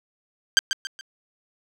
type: tone with echo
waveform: 15% pulse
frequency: 1577 Hz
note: G6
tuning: 10 cents sharp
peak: -6 dBFS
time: 0.57-0.59 s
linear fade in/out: 0 ms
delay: 140 ms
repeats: 3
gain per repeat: -8 dB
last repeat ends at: 1.01 s
effects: low-pass 9000 Hz 12 dB/octave